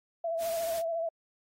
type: tone with vibrato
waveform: sine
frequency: 664 Hz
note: E5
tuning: 12 cents sharp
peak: -29 dBFS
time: 0.24-1.09 s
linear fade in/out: 5 ms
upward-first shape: sine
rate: 14 Hz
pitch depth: 37 cents each way
type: noise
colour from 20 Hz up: white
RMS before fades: -42 dBFS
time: 0.38-0.83 s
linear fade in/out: 50 ms
effects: AAC 48 kbps